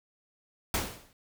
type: noise with exponential decay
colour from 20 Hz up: pink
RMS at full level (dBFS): -26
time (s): 0.74-1.13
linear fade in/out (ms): 2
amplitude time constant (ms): 84
effects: none